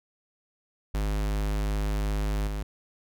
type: tone with level steps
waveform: square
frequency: 51.4 Hz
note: G#1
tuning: 17 cents flat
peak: -26 / -30 dBFS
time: 0.94-2.63 s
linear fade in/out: 5 ms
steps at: 2.47 s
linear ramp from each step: 5 ms
effects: none